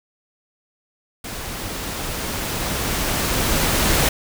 pink noise with level ramp, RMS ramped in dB -31 to -17 dBFS, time 1.24-4.09 s, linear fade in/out 5 ms, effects none

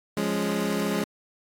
25% pulse chord, Db major, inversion first, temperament equal, 174.61 / 207.7 / 277.2 Hz, F3 / Ab3 / Db4, 0 / 0 / 0 cents, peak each -27 / -23 / -27 dBFS, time 0.17-1.04 s, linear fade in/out 2 ms, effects AAC 64 kbps

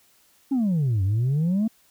sine exponential two-way sweep, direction down then up, 283.9 to 92.5 to 229.8 Hz, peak -17 dBFS, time 0.51-1.68 s, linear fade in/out 10 ms, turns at 1.03 s, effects tanh soft clip ceiling -18 dBFS + white hiss -60 dBFS RMS until 1.9 s

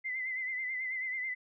sine tone with vibrato, 2046 Hz, C7, 39 cents flat, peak -33 dBFS, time 0.04-1.35 s, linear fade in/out 20 ms, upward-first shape sine, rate 9.2 Hz, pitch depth 50 cents each way, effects none

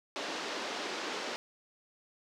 pink band-pass noise, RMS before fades -38 dBFS, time 0.16-1.36 s, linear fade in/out 0 ms, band 290 to 5700 Hz, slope 24 dB/octave, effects none

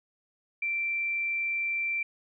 sine tone, 2349 Hz, D7, in tune, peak -27 dBFS, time 0.62-2.03 s, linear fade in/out 5 ms, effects none

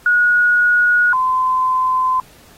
sine tone pair in turn, 1452 / 1026.7 Hz, F#6 / C6, -33 / -33 cents, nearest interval tritone, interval 600 cents, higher first, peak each -10 / -13 dBFS, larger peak first, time 0.06-1.13 / 1.13-2.2 s, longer neither, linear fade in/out 2 ms, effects pink hiss -47 dBFS RMS until 2.57 s + AAC 48 kbps

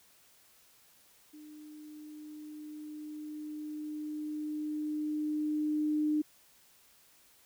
sine tone with level ramp, 302.9 Hz, D#4, 46 cents flat, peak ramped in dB -48 to -26 dBFS, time 1.33-6.22 s, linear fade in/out 10 ms, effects white hiss -63 dBFS RMS until 7.45 s

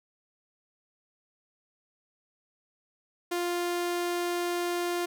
sawtooth tone, 350 Hz, F4, 4 cents sharp, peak -24 dBFS, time 3.31-5.06 s, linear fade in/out 10 ms, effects none

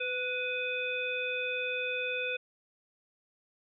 harmonic tone with a mistuned harmonic, 502 Hz, B4, 28 cents sharp, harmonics 1 / 3 / 5 / 7, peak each -36 / -39 / -33 / -42 dBFS, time 0-2.37 s, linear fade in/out 10 ms, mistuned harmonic 3, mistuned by -39 cents, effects none

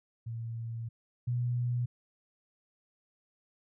sine tone pair in turn, 115 / 121.89 Hz, A#2 / B2, -23 / -22 cents, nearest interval minor second, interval 101 cents, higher second, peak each -35 / -28 dBFS, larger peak second, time 0.26-0.89 / 1.27-1.86 s, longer first, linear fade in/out 10 ms, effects none

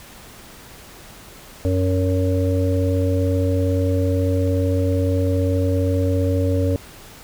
harmonic tone with a mistuned harmonic, 92.5 Hz, F#2, in tune, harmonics 1 / 3 / 5 / 6, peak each -18 / -23 / -25 / -26 dBFS, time 1.65-6.76 s, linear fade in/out 0 ms, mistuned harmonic 6, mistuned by +16 cents, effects pink hiss -42 dBFS RMS until 7.23 s

